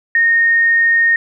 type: tone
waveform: sine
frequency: 1847 Hz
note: A#6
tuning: 16 cents flat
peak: -9 dBFS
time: 0.15-1.16 s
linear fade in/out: 2 ms
effects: none